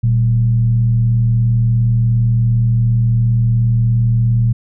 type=tone with frequency modulation; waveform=sine; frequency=117.4 Hz; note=A#2; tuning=13 cents sharp; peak=-10 dBFS; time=0.03-4.53 s; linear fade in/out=10 ms; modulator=77.2 Hz; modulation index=0.36; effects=none